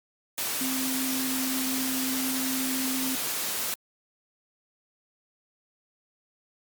sine tone in noise, 261.6 Hz, C4, in tune, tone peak -29 dBFS, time 0.61-3.15 s, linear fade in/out 0 ms, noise white, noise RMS -30 dBFS, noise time 0.38-3.74 s, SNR -2 dB, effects high-pass 150 Hz 12 dB/octave + Opus 48 kbps

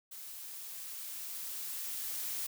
blue noise with level ramp, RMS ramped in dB -47 to -37 dBFS, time 0.11-2.47 s, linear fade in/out 10 ms, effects none

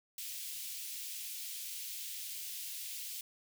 white high-pass noise, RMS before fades -43 dBFS, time 0.18-3.21 s, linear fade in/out 2 ms, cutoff 2500 Hz, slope 24 dB/octave, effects none

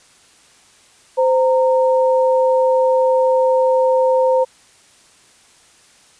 sine tone pair together, 518 / 923 Hz, C5 / A#5, -17 / -17 cents, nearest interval minor seventh, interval 1000 cents, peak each -12 / -19 dBFS, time 1.17-4.45 s, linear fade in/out 20 ms, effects white hiss -50 dBFS RMS until 6.19 s + resampled to 22050 Hz

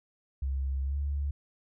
sine tone with pitch glide, 67.4 to 71.12 Hz, C#2 to C#2, -48 to +45 cents, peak -28 dBFS, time 0.42-1.31 s, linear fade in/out 5 ms, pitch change +93 cents, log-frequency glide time 0.84-0.97 s, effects none

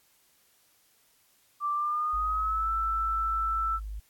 sine tone with pitch glide, 1174.7 to 1326.2 Hz, D6 to E6, 0 to +10 cents, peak -26 dBFS, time 1.6-3.8 s, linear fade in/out 50 ms, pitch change +210 cents, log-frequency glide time 1.73-2.71 s
sine tone, 51.91 Hz, G#1, in tune, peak -34 dBFS, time 2.13-4 s, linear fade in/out 10 ms
effects white hiss -65 dBFS RMS until 4.09 s + AAC 64 kbps

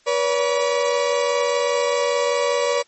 35% pulse tone pair together, 484.4 / 569.4 Hz, B4 / C#5, -34 / +46 cents, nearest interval minor third, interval 280 cents, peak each -19 dBFS, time 0.06-2.83 s, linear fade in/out 20 ms, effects white hiss -58 dBFS RMS until 2.87 s + MP3 32 kbps

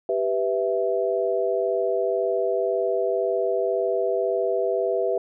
sine chord, E minor, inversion first, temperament equal, 392 / 493.9 / 659.3 Hz, G4 / B4 / E5, 0 / 0 / 0 cents, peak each -25 dBFS, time 0.09-5.18 s, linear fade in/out 2 ms, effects none

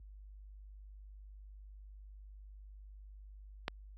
click, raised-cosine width 0.3 ms, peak -18 dBFS, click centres 3.681 s, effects added 50 Hz sine -45 dBFS peak until 3.97 s + high-pass 60 Hz 12 dB/octave

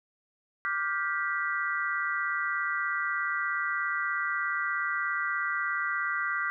sine chord, G dominant seventh, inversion second, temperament just, 1176 / 1411.2 / 1568 / 1960 Hz, D6 / F6 / G6 / B6, +2 / +18 / 0 / -14 cents, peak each -33 dBFS, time 0.65-6.5 s, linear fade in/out 0 ms, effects none

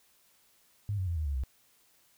sine tone with pitch steps, 102.4 / 93.36 / 85.12 / 77.6 / 70.75 / 64.51 Hz, G#2 / F#2 / F2 / D#2 / C#2 / C2, -24 / +16 / -44 / -4 / +36 / -24 cents, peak -29 dBFS, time 0.89-1.436 s, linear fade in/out 0 ms, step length 91 ms, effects white hiss -66 dBFS RMS until 2.17 s

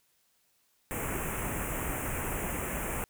pink band-stop noise, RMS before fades -34 dBFS, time 0.91-3.04 s, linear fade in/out 0 ms, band 2700 to 7100 Hz, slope 48 dB/octave, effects white hiss -71 dBFS RMS until 3.09 s

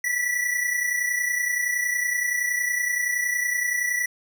square tone pair together, 1953 / 1983.7 Hz, B6 / B6, -20 / +7 cents, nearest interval unison, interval 27 cents, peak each -24 / -30 dBFS, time 0.04-4.06 s, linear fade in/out 5 ms, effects none

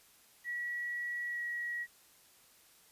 sine tone with pitch glide, 1929 to 1913.5 Hz, B6 to A#6, -41 to +45 cents, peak -35 dBFS, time 0.44-1.87 s, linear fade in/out 50 ms, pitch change -14 cents, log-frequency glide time 1.28-1.41 s, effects white hiss -63 dBFS RMS until 2.91 s + resampled to 32000 Hz

